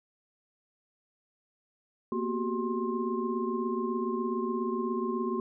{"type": "tone cluster", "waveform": "sine", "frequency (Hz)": [231.3, 248.1, 371.6, 398.8, 1060], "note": ["A#3", "B3", "F#4", "G4", "C6"], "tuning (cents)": [-13, 8, 7, 30, 22], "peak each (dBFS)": [-33, -38, -32, -39, -36], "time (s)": [2.12, 5.4], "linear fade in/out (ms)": 2, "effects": []}